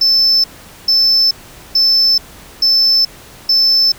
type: tone bursts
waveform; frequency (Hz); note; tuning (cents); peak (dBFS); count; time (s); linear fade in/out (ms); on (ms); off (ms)
triangle; 5280; E8; +2; -6; 5; 0.01-3.92; 5; 430; 440
effects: tanh soft clip ceiling -3 dBFS + pink hiss -38 dBFS RMS until 3.98 s